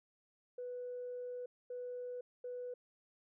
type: tone bursts at uneven times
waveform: sine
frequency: 493.9 Hz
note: B4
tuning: in tune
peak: -40 dBFS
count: 3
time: 0.58-1.46 / 1.7-2.21 / 2.44-2.74 s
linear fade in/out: 5 ms
effects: tanh soft clip ceiling -36 dBFS